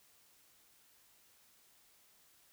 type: silence
effects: white hiss -67 dBFS RMS until 2.52 s